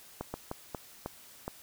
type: slowing click train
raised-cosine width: 1 ms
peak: -21 dBFS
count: 6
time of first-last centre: 0.21-1.48 s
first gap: 130 ms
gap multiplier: 1.34
effects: white hiss -54 dBFS RMS until 1.62 s